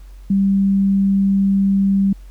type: tone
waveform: sine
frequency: 196 Hz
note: G3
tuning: in tune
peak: -12 dBFS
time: 0.3-2.13 s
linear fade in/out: 5 ms
effects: added 46 Hz sine -35 dBFS peak until 2.3 s + pink hiss -55 dBFS RMS until 2.3 s